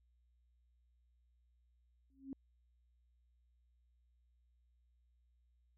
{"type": "tone with exponential growth", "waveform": "sine", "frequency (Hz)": 270.2, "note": "C#4", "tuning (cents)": -44, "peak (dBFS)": -39, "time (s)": [2.1, 2.33], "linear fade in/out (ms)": 1, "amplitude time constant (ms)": 50, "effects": ["added 60 Hz sine -70 dBFS peak until 5.77 s"]}